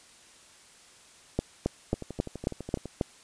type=two click trains; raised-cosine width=2 ms; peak=-12 / -23 dBFS; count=7 / 12; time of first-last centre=1.39-3.012 / 1.94-2.857 s; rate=3.7 / 12 Hz; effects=white hiss -55 dBFS RMS until 3.23 s + resampled to 22050 Hz